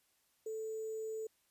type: tone with sample-and-hold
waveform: sine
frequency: 439.8 Hz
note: A4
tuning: 1 cent flat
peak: -38 dBFS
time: 0.46-1.27 s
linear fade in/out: 5 ms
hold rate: 7350 Hz
effects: white hiss -75 dBFS RMS until 1.5 s + resampled to 32000 Hz